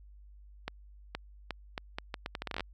accelerating click train, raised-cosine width 0.3 ms, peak -19 dBFS, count 16, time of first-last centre 0.68-2.606 s, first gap 470 ms, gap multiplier 0.76, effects added 50 Hz sine -51 dBFS peak until 2.73 s

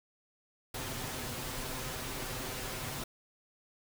pink noise with comb filter, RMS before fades -39 dBFS, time 0.74-3.04 s, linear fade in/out 5 ms, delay 7.8 ms, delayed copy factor +0.6, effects none

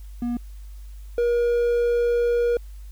triangle tone pair in turn, 240.1 / 476.5 Hz, B3 / A#4, -49 / +38 cents, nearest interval octave, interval 1187 cents, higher second, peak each -21 / -16 dBFS, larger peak second, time 0.22-0.37 / 1.18-2.57 s, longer second, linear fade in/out 2 ms, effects added 50 Hz sine -36 dBFS peak until 2.91 s + white hiss -58 dBFS RMS until 2.91 s

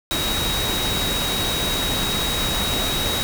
sine tone in noise, 3807 Hz, A#7, 36 cents sharp, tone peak -24 dBFS, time 0.11-3.23 s, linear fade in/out 0 ms, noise pink, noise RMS -24 dBFS, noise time 0.11-3.23 s, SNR -3 dB, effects none

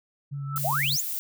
sine tone with vibrato, 140 Hz, C#3, 18 cents sharp, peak -30 dBFS, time 0.31-0.97 s, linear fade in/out 20 ms, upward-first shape triangle, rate 4.9 Hz, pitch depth 23 cents each way
sine tone with exponential growth, 1318.5 Hz, E6, in tune, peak -26 dBFS, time 0.34-0.58 s, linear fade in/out 1 ms, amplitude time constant 52 ms
violet noise, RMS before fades -31 dBFS, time 0.56-1.19 s, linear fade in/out 0 ms
sine exponential sweep, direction up, 587.3 to 7480 Hz, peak -24 dBFS, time 0.64-1.01 s, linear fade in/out 10 ms
effects none

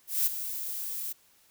violet noise with ADSR envelope, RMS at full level -24 dBFS, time 0.07-1.13 s, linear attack 190 ms, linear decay 22 ms, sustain -11 dB, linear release 13 ms, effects white hiss -63 dBFS RMS until 1.5 s

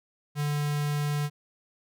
square tone with notch filter, 146.83 Hz, D3, in tune, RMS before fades -28 dBFS, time 0.35-1.3 s, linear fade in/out 50 ms, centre 530 Hz, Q 1.6, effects none

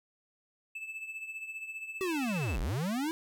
triangle tone with tremolo, 2625 Hz, E7, 8 cents flat, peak -34 dBFS, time 0.75-2.56 s, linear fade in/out 5 ms, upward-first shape triangle, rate 15 Hz, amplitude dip 70%
square linear two-way sweep, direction down then up, 390 to 34.65 to 331.5 Hz, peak -31 dBFS, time 2.01-3.11 s, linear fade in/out 0 ms, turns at 2.6 s
effects none

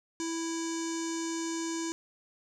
square tone with low-pass filter, 329.6 Hz, E4, in tune, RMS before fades -34 dBFS, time 0.2-1.92 s, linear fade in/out 0 ms, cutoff 6800 Hz, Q 7, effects none

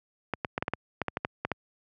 clicks, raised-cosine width 0.5 ms, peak -13 dBFS, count 12, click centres 0.337 / 0.448 / 0.579 / 0.625 / 0.681 / 0.736 / 1.017 / 1.083 / 1.171 / 1.249 / 1.45 / 1.517 s, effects high-pass 80 Hz 12 dB/octave

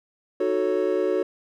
triangle chord, D# half-diminished seventh, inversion none, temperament equal, 311.1 / 370 / 440 / 554.4 Hz, D#4 / F#4 / A4 / C#5, 0 / 0 / 0 / 0 cents, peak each -28 / -22 / -24 / -25 dBFS, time 0.4-1.23 s, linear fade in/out 5 ms, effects none

